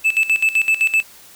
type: tone with tremolo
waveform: triangle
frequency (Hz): 2627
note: E7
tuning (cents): -7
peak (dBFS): -10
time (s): 0.04-1.03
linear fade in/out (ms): 20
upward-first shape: square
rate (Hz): 7.8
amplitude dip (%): 80
effects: white hiss -44 dBFS RMS until 1.35 s